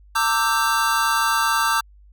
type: chord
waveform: square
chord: E half-diminished seventh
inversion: second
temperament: equal with one note detuned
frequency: 911.6 / 1174.7 / 1318.5 / 1568 Hz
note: Bb5 / D6 / E6 / G6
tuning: -39 / 0 / 0 / 0 cents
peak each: -24 dBFS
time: 0.15-1.81 s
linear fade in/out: 10 ms
effects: added 50 Hz sine -46 dBFS peak until 2.12 s